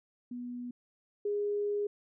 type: tone pair in turn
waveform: sine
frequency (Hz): 244.6 / 411.4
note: B3 / G#4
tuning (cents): -16 / -16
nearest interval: major sixth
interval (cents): 900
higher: second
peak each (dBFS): -37 / -29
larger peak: second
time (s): 0.31-0.71 / 1.25-1.87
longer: second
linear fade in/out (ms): 5
effects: none